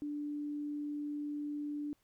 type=tone; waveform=sine; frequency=293.7 Hz; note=D4; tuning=in tune; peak=-36 dBFS; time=0.02-1.93 s; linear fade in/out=0 ms; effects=pink hiss -75 dBFS RMS until 2.03 s